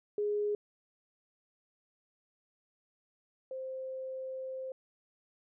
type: tone pair in turn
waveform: sine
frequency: 415.3 / 523.2 Hz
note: G#4 / C5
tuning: 0 / 0 cents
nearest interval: major third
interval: 400 cents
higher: second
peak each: -29 / -37 dBFS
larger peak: first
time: 0.18-0.55 / 3.51-4.72 s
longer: second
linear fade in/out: 2 ms
effects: none